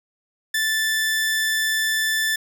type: tone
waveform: sawtooth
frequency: 1759 Hz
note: A6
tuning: 1 cent flat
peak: -16 dBFS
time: 0.54-2.36 s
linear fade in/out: 5 ms
effects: none